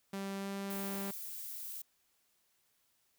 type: tone with pitch glide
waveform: sawtooth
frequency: 196 to 197.25 Hz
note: G3 to G3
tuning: 0 to +11 cents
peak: -34 dBFS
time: 0.13-1.11 s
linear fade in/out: 5 ms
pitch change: +11 cents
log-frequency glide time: 0.38-0.49 s
type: noise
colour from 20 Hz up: violet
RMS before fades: -44 dBFS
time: 0.7-1.82 s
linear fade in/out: 5 ms
effects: white hiss -75 dBFS RMS until 3.18 s